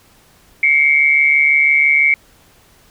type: tone pair together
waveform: sine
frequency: 2141 / 2287 Hz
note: C7 / D7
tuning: +39 / -47 cents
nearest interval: minor second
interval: 114 cents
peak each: -12 dBFS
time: 0.63-2.14 s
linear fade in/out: 2 ms
effects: pink hiss -50 dBFS RMS until 2.9 s